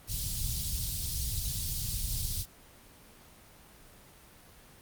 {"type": "band-stop noise", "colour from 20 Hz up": "pink", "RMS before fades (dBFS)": -33, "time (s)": [0.07, 2.46], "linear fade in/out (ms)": 50, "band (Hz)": [140, 3900], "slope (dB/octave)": 24, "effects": ["pink hiss -55 dBFS RMS until 4.81 s", "Opus 24 kbps"]}